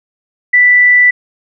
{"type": "tone", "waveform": "sine", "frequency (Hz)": 1975.5, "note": "B6", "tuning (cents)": 0, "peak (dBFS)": -4, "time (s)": [0.53, 1.11], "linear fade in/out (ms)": 10, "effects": []}